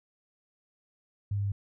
sine tone with pitch steps, 101.3 / 100.6 / 99.91 Hz, G#2 / G2 / G2, -43 / +45 / +33 cents, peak -27 dBFS, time 1.31-1.52 s, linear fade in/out 5 ms, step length 70 ms, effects none

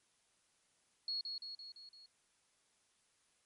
sine tone with echo, 4329 Hz, C#8, 42 cents flat, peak -36 dBFS, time 1.08-1.21 s, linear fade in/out 2 ms, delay 170 ms, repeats 5, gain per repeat -4 dB, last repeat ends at 2.06 s, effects white hiss -75 dBFS RMS until 3.45 s + MP3 48 kbps

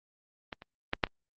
clicks, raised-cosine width 0.3 ms, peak -20 / -29 / -11 / -7 / -29 dBFS, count 5, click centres 0.528 / 0.621 / 0.934 / 1.038 / 1.069 s, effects low-pass 4000 Hz 12 dB/octave + Opus 32 kbps

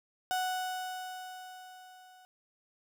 35% pulse tone with level ramp, 740 Hz, F#5, in tune, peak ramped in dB -27 to -54 dBFS, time 0.31-2.25 s, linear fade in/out 0 ms, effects none

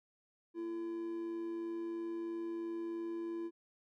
triangle tone with amplitude modulation, 337.6 Hz, E4, 41 cents sharp, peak -34 dBFS, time 0.54-3.51 s, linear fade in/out 50 ms, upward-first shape sine, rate 103 Hz, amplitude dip 35%, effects none

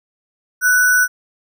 sine tone with sample-and-hold, 1486 Hz, F#6, 7 cents sharp, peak -10 dBFS, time 0.61-1.08 s, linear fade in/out 50 ms, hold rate 7350 Hz, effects none

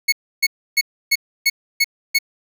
25% pulse tone bursts, 2200 Hz, C#7, 14 cents flat, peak -9 dBFS, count 7, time 0.08-2.188 s, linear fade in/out 10 ms, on 44 ms, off 300 ms, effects none

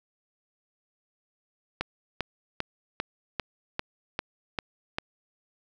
click train, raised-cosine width 0.3 ms, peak -12 dBFS, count 9, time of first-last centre 1.81-4.985 s, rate 2.52 Hz, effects none

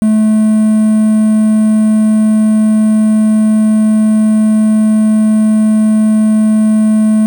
triangle tone with quantisation, 216.4 Hz, A3, 29 cents flat, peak -4 dBFS, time 0.02-7.26 s, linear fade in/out 0 ms, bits 5, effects none

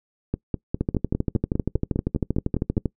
two click trains, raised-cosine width 3 ms, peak -10 / -9 dBFS, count 13 / 27, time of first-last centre 0.34-2.769 / 0.81-2.857 s, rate 4.94 / 12.7 Hz, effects noise-tail reverb RT60 0.1 s tail -23 dB re dry

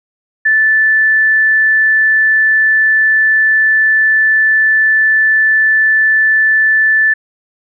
sine tone, 1754 Hz, A6, 6 cents flat, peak -7 dBFS, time 0.45-7.14 s, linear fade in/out 10 ms, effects none

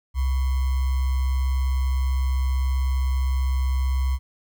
sine tone with sample-and-hold, 65.4 Hz, C2, in tune, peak -19 dBFS, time 0.14-4.19 s, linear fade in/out 50 ms, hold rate 1050 Hz, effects none

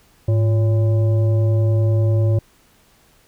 sine tone with frequency modulation, 106.2 Hz, G#2, 39 cents sharp, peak -13 dBFS, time 0.28-2.39 s, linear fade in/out 5 ms, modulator 455 Hz, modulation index 0.4, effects pink hiss -55 dBFS RMS until 3.27 s

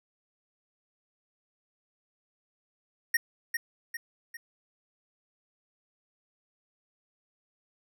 square tone with echo, 1864.7 Hz, A#6, in tune, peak -22 dBFS, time 3.14-3.17 s, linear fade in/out 5 ms, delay 400 ms, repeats 3, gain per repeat -6 dB, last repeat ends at 4.37 s, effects none

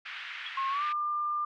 pink band-pass noise, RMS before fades -41 dBFS, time 0.05-0.93 s, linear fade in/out 10 ms, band 1500 to 3000 Hz, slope 24 dB/octave
sine tone with exponential decay, 3322 Hz, G#7, in tune, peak -33 dBFS, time 0.46-0.54 s, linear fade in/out 5 ms, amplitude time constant 16 ms
sine tone with pitch glide, 1079 to 1197.2 Hz, C#6 to D6, -47 to +33 cents, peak -28 dBFS, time 0.57-1.45 s, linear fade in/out 5 ms, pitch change +180 cents, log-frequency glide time 0.69-0.84 s
effects none

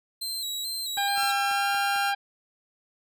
sawtooth tone with vibrato, 4000 Hz, B7, 21 cents sharp, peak -27 dBFS, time 0.21-1.32 s, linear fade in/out 10 ms, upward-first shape square, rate 2.3 Hz, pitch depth 54 cents each way
harmonic tone, 801 Hz, G5, 37 cents sharp, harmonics 1 / 2 / 3 / 4 / 5 / 6, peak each -26 / -30 / -37 / -37 / -41 / -44 dBFS, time 0.97-2.15 s, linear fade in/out 10 ms
clicks, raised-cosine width 0.5 ms, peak -28 dBFS, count 6, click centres 0.972 / 1.179 / 1.233 / 1.513 / 1.746 / 1.961 s
sawtooth tone with pitch glide, 1356 to 1384.5 Hz, E6 to F6, +49 to -15 cents, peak -25 dBFS, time 1.15-2.14 s, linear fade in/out 50 ms, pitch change +36 cents, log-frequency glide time 1.45-1.69 s
effects none

